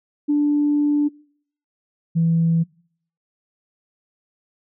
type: tone pair in turn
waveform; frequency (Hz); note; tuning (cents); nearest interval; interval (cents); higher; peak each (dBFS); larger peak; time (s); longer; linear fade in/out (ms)
sine; 293.1 / 165.31; D4 / E3; -3 / +5; minor seventh; 992; first; -14; neither; 0.28-1.09 / 2.15-2.64; first; 20
effects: noise-tail reverb RT60 0.6 s tail -25 dB re dry + tanh soft clip ceiling -10 dBFS